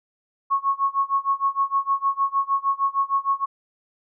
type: tone with tremolo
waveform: sine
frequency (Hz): 1100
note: C#6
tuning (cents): -14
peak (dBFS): -16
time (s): 0.5-3.46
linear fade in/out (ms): 20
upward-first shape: sine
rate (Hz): 6.5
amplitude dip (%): 95
effects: none